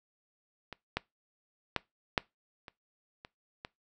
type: clicks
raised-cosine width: 0.3 ms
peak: -25 / -14 / -12 / -9 / -29 / -29 / -24 dBFS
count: 7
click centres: 0.727 / 0.97 / 1.763 / 2.178 / 2.682 / 3.249 / 3.649 s
effects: noise-tail reverb RT60 0.2 s tail -22 dB re dry